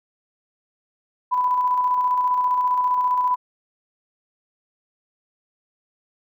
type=tone with tremolo; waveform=sine; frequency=996 Hz; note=B5; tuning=14 cents sharp; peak=-16 dBFS; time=1.31-3.36 s; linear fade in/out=20 ms; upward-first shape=square; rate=15 Hz; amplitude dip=30%; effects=none